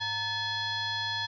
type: tone with frequency modulation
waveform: sine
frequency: 2551 Hz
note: D#7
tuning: 43 cents sharp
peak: -29 dBFS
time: 0-1.27 s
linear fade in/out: 20 ms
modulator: 816 Hz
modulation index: 2.3
effects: none